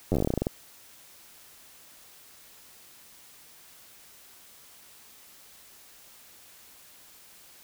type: slowing click train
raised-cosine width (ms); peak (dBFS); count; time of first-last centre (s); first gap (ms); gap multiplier
2; -12; 15; 0.12-0.469; 10; 1.13
effects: white hiss -53 dBFS RMS until 7.63 s